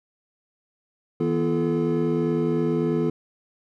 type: tone cluster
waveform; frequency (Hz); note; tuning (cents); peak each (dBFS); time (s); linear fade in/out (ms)
triangle; 160.6 / 243.9 / 342.1 / 431.7; E3 / B3 / F4 / A4; -45 / -21 / -36 / -33; -24; 1.2-3.1; 5
effects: none